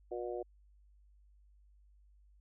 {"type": "harmonic tone", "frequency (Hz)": 120.5, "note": "B2", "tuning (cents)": -42, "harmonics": [3, 4, 5, 6], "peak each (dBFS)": [-40, -42, -44, -46], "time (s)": [0.11, 0.43], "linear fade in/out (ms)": 10, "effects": ["added 50 Hz sine -61 dBFS peak until 2.4 s"]}